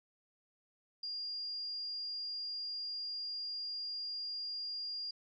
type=tone; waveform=sine; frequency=4815 Hz; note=D8; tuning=42 cents sharp; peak=-38 dBFS; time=1.03-5.11 s; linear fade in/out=5 ms; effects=none